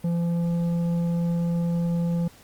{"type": "tone with tanh clipping", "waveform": "sine", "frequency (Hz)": 170.6, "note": "F3", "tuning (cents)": -40, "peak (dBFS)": -23, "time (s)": [0.04, 2.28], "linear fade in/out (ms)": 5, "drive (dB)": 8, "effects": ["pink hiss -52 dBFS RMS until 2.43 s", "Opus 32 kbps"]}